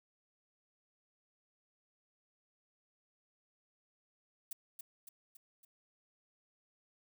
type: noise with echo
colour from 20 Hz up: violet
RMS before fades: -41 dBFS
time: 4.51-4.53 s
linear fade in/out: 5 ms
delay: 280 ms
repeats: 4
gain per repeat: -5 dB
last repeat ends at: 5.65 s
effects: none